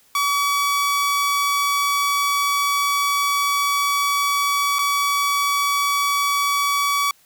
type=tone with dropouts; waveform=sawtooth; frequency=1139 Hz; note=C#6; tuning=47 cents sharp; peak=-14 dBFS; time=0.15-7.11 s; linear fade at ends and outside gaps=2 ms; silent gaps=4.786-4.79 s; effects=white hiss -56 dBFS RMS until 7.25 s